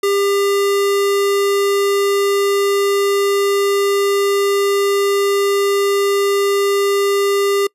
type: tone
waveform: square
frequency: 400 Hz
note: G4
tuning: 35 cents sharp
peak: -14 dBFS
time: 0.03-7.67 s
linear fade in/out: 5 ms
effects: noise-tail reverb RT60 0.1 s tail -24 dB re dry + resampled to 32000 Hz